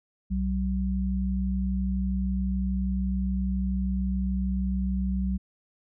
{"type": "tone pair together", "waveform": "sine", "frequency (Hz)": [63.42, 190.3], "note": ["B1", "F#3"], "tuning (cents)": [47, 49], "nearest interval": "octave + perfect fifth", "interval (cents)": 1902, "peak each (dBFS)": -27, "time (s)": [0.3, 5.38], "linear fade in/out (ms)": 20, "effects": []}